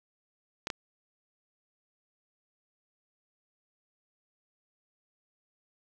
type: clicks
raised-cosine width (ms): 0.2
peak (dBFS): -15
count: 2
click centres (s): 0.671 / 0.702
effects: none